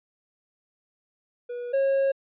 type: tone pair in turn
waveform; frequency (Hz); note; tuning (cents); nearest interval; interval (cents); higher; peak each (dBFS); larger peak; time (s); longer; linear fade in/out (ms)
triangle; 485.2 / 544.6; B4 / C#5; -31 / -31; major second; 200; second; -29 / -18; second; 1.49-1.73 / 1.73-2.12; second; 10
effects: resampled to 8000 Hz